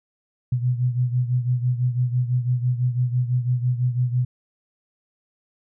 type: beating tone pair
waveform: sine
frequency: 123 / 129 Hz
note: B2 / C3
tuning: -7 / -24 cents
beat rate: 6 Hz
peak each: -20 / -25 dBFS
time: 0.52-4.25 s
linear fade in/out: 5 ms
effects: none